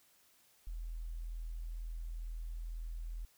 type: tone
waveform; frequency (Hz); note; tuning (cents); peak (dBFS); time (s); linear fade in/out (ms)
sine; 41.08; E1; -5; -39; 0.67-3.25; 0
effects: white hiss -68 dBFS RMS until 3.37 s